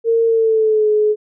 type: tone with pitch glide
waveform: sine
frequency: 457.7 to 424.6 Hz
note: A#4 to G#4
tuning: -32 to +38 cents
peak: -11 dBFS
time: 0.04-1.16 s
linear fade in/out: 50 ms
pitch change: -130 cents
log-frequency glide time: 0.25-0.89 s
effects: none